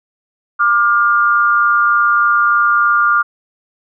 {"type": "tone pair together", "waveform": "sine", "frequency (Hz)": [1189.7, 1413], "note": ["D6", "F6"], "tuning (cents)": [22, 20], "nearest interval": "minor third", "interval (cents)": 298, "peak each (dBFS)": -12, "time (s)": [0.59, 3.23], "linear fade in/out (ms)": 20, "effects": []}